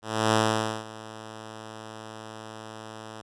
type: tone with ADSR envelope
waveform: 5% pulse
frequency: 110 Hz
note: A2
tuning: in tune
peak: -8 dBFS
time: 0.02-3.22 s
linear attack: 310 ms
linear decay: 510 ms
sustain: -20 dB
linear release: 16 ms
effects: resampled to 22050 Hz